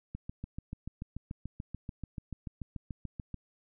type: click train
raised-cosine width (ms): 5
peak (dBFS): -26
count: 23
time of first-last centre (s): 0.15-3.343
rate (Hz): 6.89
effects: none